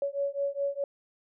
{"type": "beating tone pair", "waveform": "sine", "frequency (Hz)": [559, 563.8], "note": ["C#5", "C#5"], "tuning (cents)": [14, 29], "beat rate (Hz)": 4.8, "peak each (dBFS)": -31, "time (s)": [0.02, 0.84], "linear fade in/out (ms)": 2, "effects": []}